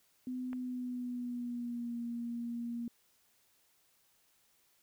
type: tone with pitch glide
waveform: sine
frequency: 252.9 to 236 Hz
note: B3 to A#3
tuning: +41 to +22 cents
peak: -36 dBFS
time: 0.27-2.88 s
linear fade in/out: 2 ms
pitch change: -119 cents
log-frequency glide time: 0.52-1.98 s
type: click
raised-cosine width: 0.5 ms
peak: -33 dBFS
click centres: 0.531 s
effects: white hiss -71 dBFS RMS until 4.82 s